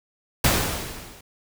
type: noise with level ramp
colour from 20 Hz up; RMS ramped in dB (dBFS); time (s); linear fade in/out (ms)
pink; -17 to -47; 0.44-1.21; 5
effects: none